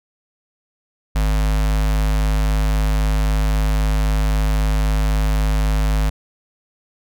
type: tone with notch filter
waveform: square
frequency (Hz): 51.9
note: G#1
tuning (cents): 0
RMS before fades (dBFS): -17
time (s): 1.15-6.1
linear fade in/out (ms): 10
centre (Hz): 360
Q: 1.7
effects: none